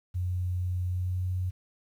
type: tone with pitch glide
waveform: sine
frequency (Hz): 90.3 to 91.56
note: F#2 to F#2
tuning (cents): -42 to -18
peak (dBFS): -27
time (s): 0.14-1.51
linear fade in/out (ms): 20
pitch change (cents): +24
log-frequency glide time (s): 0.85-1.27
effects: 10-bit